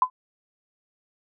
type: tone with exponential decay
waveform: sine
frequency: 1015 Hz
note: B5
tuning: 47 cents sharp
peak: -11 dBFS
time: 0.02-0.1 s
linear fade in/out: 2 ms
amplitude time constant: 16 ms
effects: none